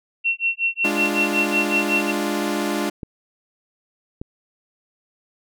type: tone with tremolo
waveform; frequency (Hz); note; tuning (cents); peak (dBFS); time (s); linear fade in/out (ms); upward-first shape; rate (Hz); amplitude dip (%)
sine; 2720; F7; -46; -16; 0.24-2.12; 20; sine; 5.4; 100
type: chord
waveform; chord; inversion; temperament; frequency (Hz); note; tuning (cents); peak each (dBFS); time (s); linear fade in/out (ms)
sawtooth; D diminished; second; equal; 207.7 / 293.7 / 349.2; Ab3 / D4 / F4; 0 / 0 / 0; -22 / -21 / -22; 0.84-2.9; 10
type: clicks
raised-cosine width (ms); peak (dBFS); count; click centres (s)
3; -18; 2; 3.032 / 4.215
effects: none